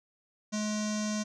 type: tone with low-pass filter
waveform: square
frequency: 212 Hz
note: G#3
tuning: 36 cents sharp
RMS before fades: -32 dBFS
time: 0.52-1.24 s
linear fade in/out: 20 ms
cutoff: 6200 Hz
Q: 6.4
effects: none